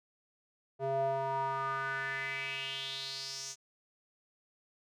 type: tone with band-pass filter sweep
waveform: square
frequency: 135.2 Hz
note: C#3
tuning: 43 cents flat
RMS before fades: -36 dBFS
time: 0.79-3.56 s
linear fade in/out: 50 ms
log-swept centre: 550 to 6400 Hz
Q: 4.9
effects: none